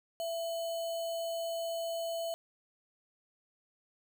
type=tone with sample-and-hold; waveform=sine; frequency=667 Hz; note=E5; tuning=20 cents sharp; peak=-33 dBFS; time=0.2-2.34 s; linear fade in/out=0 ms; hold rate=3675 Hz; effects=none